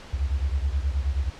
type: beating tone pair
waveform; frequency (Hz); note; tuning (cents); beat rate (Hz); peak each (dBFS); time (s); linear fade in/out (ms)
sine; 65.8 / 75.2; C2 / D2; +10 / +42; 9.4; -24 / -27; 0.13-1.3; 10
effects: pink hiss -44 dBFS RMS until 1.39 s + low-pass 5000 Hz 12 dB/octave